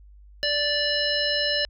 harmonic tone, 585 Hz, D5, 7 cents flat, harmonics 1 / 3 / 5 / 7 / 9, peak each -28 / -28 / -28 / -28 / -28 dBFS, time 0.43-1.65 s, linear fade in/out 0 ms, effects added 50 Hz sine -46 dBFS peak until 1.69 s

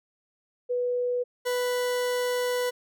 sine / 40% pulse tone pair in turn, 491.8 / 494.1 Hz, B4 / B4, -7 / +1 cents, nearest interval unison, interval 8 cents, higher second, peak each -24 dBFS, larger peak neither, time 0.69-1.24 / 1.45-2.71 s, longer second, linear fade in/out 20 ms, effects none

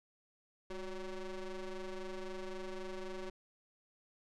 35% pulse ring-modulated tone, 189.9 Hz, F#3, 45 cents sharp, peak -36 dBFS, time 0.7-3.3 s, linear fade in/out 5 ms, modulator 178 Hz, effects low-pass 6000 Hz 12 dB/octave

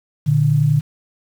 sine tone pair together, 118.2 / 148.92 Hz, A#2 / D3, +24 / +24 cents, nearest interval major third, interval 400 cents, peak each -18 / -13 dBFS, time 0.26-0.81 s, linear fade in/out 20 ms, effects 7-bit

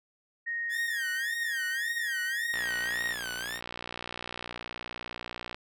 sine tone with pitch glide, 1864 to 1879.1 Hz, A#6 to A#6, -1 to +13 cents, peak -30 dBFS, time 0.46-3.14 s, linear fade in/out 20 ms, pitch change +14 cents, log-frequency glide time 1.68-2.12 s
sawtooth tone with vibrato, 1661.2 Hz, G#6, in tune, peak -31 dBFS, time 0.69-3.61 s, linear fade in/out 50 ms, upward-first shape sine, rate 1.8 Hz, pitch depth 200 cents each way
click train, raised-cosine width 0.3 ms, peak -21 dBFS, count 181, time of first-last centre 2.54-5.545 s, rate 59.9 Hz
effects none

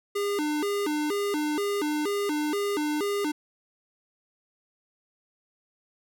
square tone with vibrato, 349.2 Hz, F4, in tune, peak -26 dBFS, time 0.15-3.32 s, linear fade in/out 10 ms, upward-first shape square, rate 2.1 Hz, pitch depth 260 cents each way, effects none

